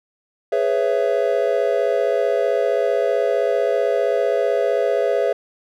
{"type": "chord", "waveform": "triangle", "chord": "C# minor seventh", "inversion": "second", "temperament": "just", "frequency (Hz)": [415.8, 498.9, 554.4, 665.2], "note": ["G#4", "B4", "C#5", "E5"], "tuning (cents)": [2, 17, 0, 16], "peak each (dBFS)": -20, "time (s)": [0.52, 5.33], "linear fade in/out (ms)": 5, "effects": []}